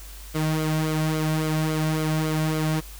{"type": "tone with flanger", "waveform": "sawtooth", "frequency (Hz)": 156.3, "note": "D#3", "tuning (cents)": 8, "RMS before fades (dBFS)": -24, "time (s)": [0.34, 2.81], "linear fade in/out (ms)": 20, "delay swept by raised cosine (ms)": [1.1, 2.4], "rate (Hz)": 3.6, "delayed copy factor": -0.6, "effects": ["added 50 Hz sine -39 dBFS peak until 2.99 s", "white hiss -45 dBFS RMS until 2.99 s"]}